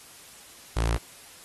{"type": "tone with notch filter", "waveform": "sawtooth", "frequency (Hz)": 56.7, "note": "A#1", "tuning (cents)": -47, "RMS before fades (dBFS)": -25, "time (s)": [0.76, 0.97], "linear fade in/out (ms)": 10, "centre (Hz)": 220, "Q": 2, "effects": ["white hiss -49 dBFS RMS until 1.44 s", "AAC 32 kbps"]}